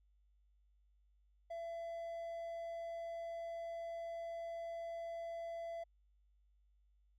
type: tone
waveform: triangle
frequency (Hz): 672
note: E5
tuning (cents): +33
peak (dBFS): -40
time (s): 1.5-5.84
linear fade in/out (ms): 10
effects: added 50 Hz sine -69 dBFS peak until 7.18 s